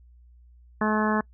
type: harmonic tone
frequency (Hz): 214.5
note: A3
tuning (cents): -44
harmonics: 1 / 2 / 3 / 4 / 5 / 6 / 7 / 8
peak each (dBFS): -24 / -30 / -32 / -31 / -29 / -35 / -34 / -31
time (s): 0.81-1.21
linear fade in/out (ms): 5
effects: noise-tail reverb RT60 0.1 s tail -26 dB re dry + added 60 Hz sine -50 dBFS peak until 1.33 s